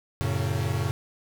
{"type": "chord", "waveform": "45% pulse", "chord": "F# minor", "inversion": "none", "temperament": "equal with one note detuned", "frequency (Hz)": [92.5, 112.51, 138.59], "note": ["F#2", "A2", "C#3"], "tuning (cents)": [0, 39, 0], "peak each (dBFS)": -29, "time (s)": [0.21, 0.91], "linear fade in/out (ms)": 0, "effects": []}